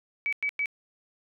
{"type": "tone bursts", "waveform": "sine", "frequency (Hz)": 2283, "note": "D7", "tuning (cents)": -50, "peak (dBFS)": -25, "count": 3, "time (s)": [0.26, 0.658], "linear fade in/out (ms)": 0, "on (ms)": 66, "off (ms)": 100, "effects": []}